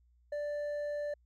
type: tone with hard clipping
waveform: sine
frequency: 587.3 Hz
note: D5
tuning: in tune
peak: -35 dBFS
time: 0.32-1.14 s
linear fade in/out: 5 ms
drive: 4 dB
effects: added 60 Hz sine -64 dBFS peak until 1.25 s